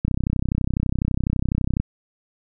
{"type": "click train", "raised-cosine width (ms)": 5, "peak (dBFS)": -9, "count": 57, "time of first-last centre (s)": [0.05, 1.8], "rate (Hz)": 32, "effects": []}